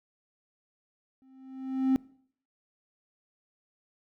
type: tone with exponential growth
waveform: triangle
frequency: 263.4 Hz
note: C4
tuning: 12 cents sharp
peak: -16 dBFS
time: 1.22-1.96 s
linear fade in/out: 0 ms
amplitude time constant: 160 ms
effects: noise-tail reverb RT60 0.6 s tail -24 dB re dry + tanh soft clip ceiling -14 dBFS